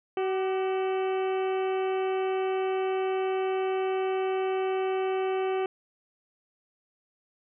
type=harmonic tone with a mistuned harmonic; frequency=378.8 Hz; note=F#4; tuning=41 cents sharp; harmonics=1 / 2 / 3 / 4 / 5 / 6 / 7 / 8; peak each=-26 / -33 / -40 / -45 / -48 / -45 / -45 / -48 dBFS; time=0.17-5.66 s; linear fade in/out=2 ms; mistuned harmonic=3; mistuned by=+65 cents; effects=none